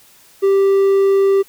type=tone; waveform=triangle; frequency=392 Hz; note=G4; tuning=in tune; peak=-8 dBFS; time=0.42-1.43 s; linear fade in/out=20 ms; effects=white hiss -48 dBFS RMS until 1.48 s